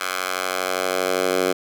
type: tone with high-pass filter sweep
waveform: 10% pulse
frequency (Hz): 92.5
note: F#2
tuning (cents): 0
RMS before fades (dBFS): -23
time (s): 0-1.53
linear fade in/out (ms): 10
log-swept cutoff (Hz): 1200 to 380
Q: 1.2
effects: none